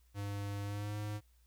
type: tone with pitch glide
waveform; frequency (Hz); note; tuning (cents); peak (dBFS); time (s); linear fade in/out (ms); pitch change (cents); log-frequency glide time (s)
square; 101.1 to 104.91; G#2 to G#2; -46 to +18; -38; 0.14-1.21; 50; +64; 0.64-0.97
effects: added 60 Hz sine -64 dBFS peak until 1.46 s + white hiss -75 dBFS RMS until 1.46 s